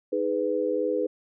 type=chord; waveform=sine; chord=G# minor; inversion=second; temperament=just; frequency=311.5 / 415.3 / 498.4 Hz; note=D#4 / G#4 / B4; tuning=+2 / 0 / +16 cents; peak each=-30 / -28 / -26 dBFS; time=0.12-1.07 s; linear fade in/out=10 ms; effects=none